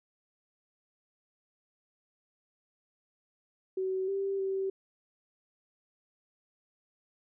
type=tone with pitch steps; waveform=sine; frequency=377.5 / 392 / 385.7 Hz; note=F#4 / G4 / G4; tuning=+35 / 0 / -28 cents; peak=-29 dBFS; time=3.77-4.7 s; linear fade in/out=5 ms; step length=310 ms; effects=none